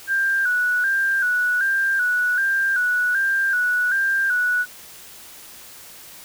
sine tone with vibrato, 1529 Hz, G6, 44 cents flat, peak -17 dBFS, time 0.07-4.66 s, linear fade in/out 50 ms, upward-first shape square, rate 1.3 Hz, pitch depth 65 cents each way, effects white hiss -42 dBFS RMS until 6.24 s

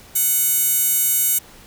15% pulse tone with high-pass filter, 740 Hz, F#5, in tune, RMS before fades -18 dBFS, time 0.15-1.39 s, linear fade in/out 10 ms, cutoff 10000 Hz, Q 1, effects pink hiss -45 dBFS RMS until 1.66 s

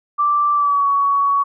sine tone with pitch glide, 1172 to 1123 Hz, D6 to C#6, -4 to +22 cents, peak -13 dBFS, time 0.18-1.44 s, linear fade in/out 20 ms, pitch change -74 cents, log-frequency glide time 0.54-0.85 s, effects none

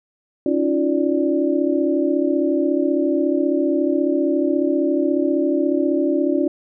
sine tone cluster, 281.2 / 317.5 / 352.1 / 584 Hz, C#4 / D#4 / F4 / D5, +25 / +35 / +14 / -10 cents, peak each -20 / -22 / -21 / -24 dBFS, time 0.46-6.48 s, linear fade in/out 2 ms, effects none

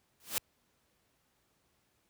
white noise with exponential growth, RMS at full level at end -29 dBFS, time 0.2-0.38 s, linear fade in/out 0 ms, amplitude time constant 39 ms, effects pink hiss -74 dBFS RMS until 2.09 s + high-pass 60 Hz 12 dB/octave

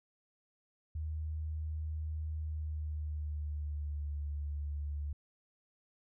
sine tone with pitch glide, 77.78 to 72.99 Hz, D#2 to D2, 0 to -10 cents, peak -35 dBFS, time 0.95-5.13 s, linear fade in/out 5 ms, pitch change -110 cents, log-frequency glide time 2.38-4.13 s, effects none

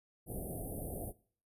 pink band-stop noise, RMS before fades -41 dBFS, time 0.26-1.13 s, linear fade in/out 50 ms, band 760 to 9200 Hz, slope 96 dB/octave, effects noise-tail reverb RT60 0.5 s tail -21 dB re dry + resampled to 32000 Hz

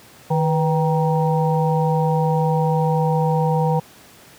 harmonic tone with a mistuned harmonic, 156.5 Hz, D#3, 10 cents sharp, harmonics 1 / 3 / 5 / 6, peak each -17 / -22 / -24 / -25 dBFS, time 0.3-3.8 s, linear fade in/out 10 ms, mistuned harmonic 3, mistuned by +78 cents, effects pink hiss -46 dBFS RMS until 4.38 s + high-pass 100 Hz 12 dB/octave

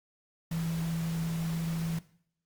sine tone in noise, 164.81 Hz, E3, in tune, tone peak -30 dBFS, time 0.51-1.99 s, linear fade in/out 5 ms, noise pink, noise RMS -44 dBFS, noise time 0.51-1.99 s, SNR +11 dB, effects noise-tail reverb RT60 0.6 s tail -17 dB re dry + Opus 48 kbps

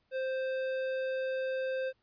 sine tone with tanh clipping, 523.3 Hz, C5, in tune, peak -33 dBFS, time 0.11-1.93 s, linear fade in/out 50 ms, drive 14 dB, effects pink hiss -75 dBFS RMS until 2.02 s + resampled to 11025 Hz

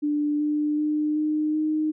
sine tone with pitch steps, 295.5 / 298.8 / 302.1 / 305.4 / 308.8 Hz, D4 / D4 / D4 / D#4 / D#4, +11 / +30 / +49 / -32 / -13 cents, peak -21 dBFS, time 0.02-1.92 s, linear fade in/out 20 ms, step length 380 ms, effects none

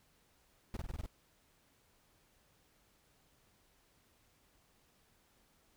brown noise bursts, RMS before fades -40 dBFS, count 7, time 0.74-1.062 s, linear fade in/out 2 ms, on 28 ms, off 21 ms, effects pink hiss -71 dBFS RMS until 5.76 s

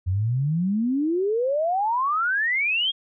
sine exponential sweep, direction up, 87.31 to 3307 Hz, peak -20 dBFS, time 0.06-2.92 s, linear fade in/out 20 ms, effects none

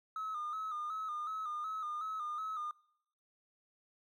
triangle tone with vibrato, 1251 Hz, D#6, 9 cents sharp, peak -34 dBFS, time 0.16-2.71 s, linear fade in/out 2 ms, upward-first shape square, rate 2.7 Hz, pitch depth 51 cents each way, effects noise-tail reverb RT60 0.7 s tail -24 dB re dry + tanh soft clip ceiling -33 dBFS

